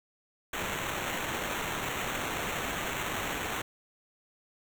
white noise with sample-and-hold, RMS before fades -34 dBFS, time 0.53-3.62 s, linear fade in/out 5 ms, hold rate 4900 Hz, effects none

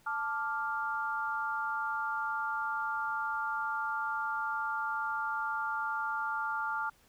sine chord, D minor, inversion second, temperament equal, 880 / 1174.7 / 1396.9 Hz, A5 / D6 / F6, 0 / 0 / 0 cents, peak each -36 / -38 / -34 dBFS, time 0.06-6.9 s, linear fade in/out 10 ms, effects pink hiss -65 dBFS RMS until 7.08 s

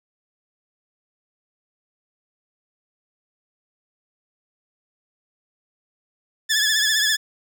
15% pulse tone with vibrato, 1722 Hz, A6, 38 cents flat, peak -11 dBFS, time 6.49-7.17 s, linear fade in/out 20 ms, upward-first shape triangle, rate 15 Hz, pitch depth 73 cents each way, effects none

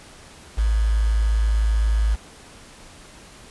sine tone with quantisation, 54.1 Hz, A1, 29 cents flat, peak -16 dBFS, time 0.57-2.16 s, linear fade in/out 20 ms, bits 6, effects pink hiss -45 dBFS RMS until 3.5 s + resampled to 24000 Hz

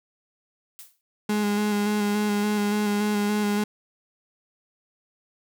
blue noise with exponential decay, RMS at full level -39 dBFS, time 0.79-1.01 s, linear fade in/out 0 ms, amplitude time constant 47 ms
35% pulse tone with vibrato, 207.7 Hz, G#3, in tune, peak -20 dBFS, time 1.29-3.64 s, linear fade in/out 5 ms, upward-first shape square, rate 3.5 Hz, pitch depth 18 cents each way
effects none

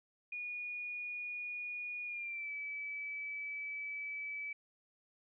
sine tone with pitch glide, 2450 to 2299 Hz, D#7 to D7, -27 to -37 cents, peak -39 dBFS, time 0.32-4.53 s, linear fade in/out 5 ms, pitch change -110 cents, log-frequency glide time 2.05-2.52 s, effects none

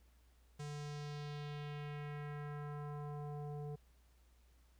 square tone with low-pass filter sweep, 146.83 Hz, D3, in tune, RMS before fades -45 dBFS, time 0.59-3.76 s, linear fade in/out 10 ms, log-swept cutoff 7700 to 570 Hz, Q 1.7, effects added 60 Hz sine -65 dBFS peak until 4.79 s + pink hiss -75 dBFS RMS until 4.79 s

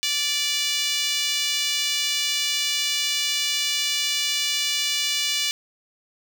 5% pulse tone with high-pass filter, 584 Hz, D5, 10 cents flat, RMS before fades -24 dBFS, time 0.03-5.51 s, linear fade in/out 0 ms, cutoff 2800 Hz, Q 1.8, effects none

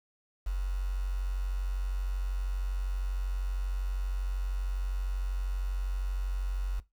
sine tone with quantisation, 46.34 Hz, F#1, 3 cents sharp, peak -28 dBFS, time 0.46-6.8 s, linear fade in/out 10 ms, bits 8, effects noise-tail reverb RT60 0.2 s tail -18 dB re dry

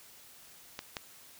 clicks, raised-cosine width 0.2 ms, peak -20 / -18 dBFS, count 2, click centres 0.791 / 0.968 s, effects white hiss -55 dBFS RMS until 1.39 s

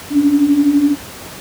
sine beating tone pair, 278.1 / 290.1 Hz, C#4 / D4, +6 / -21 cents, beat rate 12 Hz, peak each -16 / -10 dBFS, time 0.1-0.96 s, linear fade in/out 50 ms, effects pink hiss -32 dBFS RMS until 1.4 s + high-pass 80 Hz 12 dB/octave

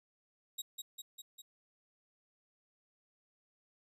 20% pulse tone with echo, 3800 Hz, A#7, 33 cents sharp, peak -32 dBFS, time 0.58-0.62 s, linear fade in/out 10 ms, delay 200 ms, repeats 4, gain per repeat -3 dB, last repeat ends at 1.42 s, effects none

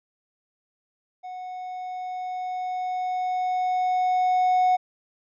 triangle tone with level ramp, 735 Hz, F#5, 12 cents flat, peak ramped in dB -32 to -14 dBFS, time 1.23-4.77 s, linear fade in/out 20 ms, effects tanh soft clip ceiling -10 dBFS + resampled to 16000 Hz

